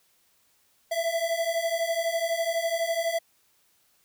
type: beating tone pair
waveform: square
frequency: 659.3 / 671.3 Hz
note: E5 / E5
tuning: 0 / +31 cents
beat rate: 12 Hz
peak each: -30 / -28 dBFS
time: 0.91-3.19 s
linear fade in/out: 10 ms
effects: white hiss -66 dBFS RMS until 4.04 s